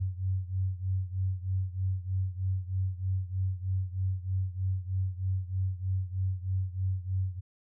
sine beating tone pair, 93 / 96.2 Hz, F#2 / G2, +9 / -32 cents, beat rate 3.2 Hz, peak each -30 / -33 dBFS, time 0-7.41 s, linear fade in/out 20 ms, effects none

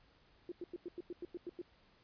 sine tone bursts, 349.7 Hz, F4, 2 cents sharp, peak -40 dBFS, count 10, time 0.49-1.616 s, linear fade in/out 2 ms, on 28 ms, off 94 ms, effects pink hiss -68 dBFS RMS until 2.03 s + resampled to 11025 Hz

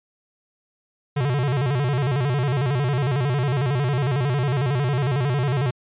square tone with vibrato, 133.7 Hz, C3, 38 cents sharp, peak -20 dBFS, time 1.16-5.71 s, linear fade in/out 10 ms, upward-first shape square, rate 11 Hz, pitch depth 140 cents each way, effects resampled to 8000 Hz

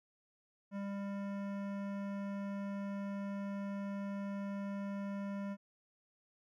sine tone with hard clipping, 199.3 Hz, G3, 29 cents sharp, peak -40 dBFS, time 0.71-5.57 s, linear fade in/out 50 ms, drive 16 dB, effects none

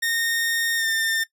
sawtooth tone with pitch glide, 1841 to 1803.1 Hz, A#6 to A6, -22 to +42 cents, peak -18 dBFS, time 0.02-1.24 s, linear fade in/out 10 ms, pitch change -36 cents, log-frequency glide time 0.77-0.85 s, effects noise-tail reverb RT60 0.1 s tail -18 dB re dry

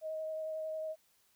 sine tone with vibrato, 630 Hz, D#5, 21 cents sharp, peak -36 dBFS, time 0.01-0.96 s, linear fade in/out 50 ms, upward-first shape sine, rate 11 Hz, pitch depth 12 cents each way, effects white hiss -71 dBFS RMS until 1.35 s

